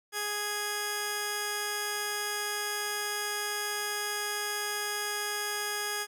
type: tone pair together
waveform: 10% pulse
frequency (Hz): 415.3 / 1661.2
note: G#4 / G#6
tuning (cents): 0 / 0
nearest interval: 2 octaves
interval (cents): 2400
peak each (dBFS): -26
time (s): 0.12-6.07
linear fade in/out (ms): 50
effects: none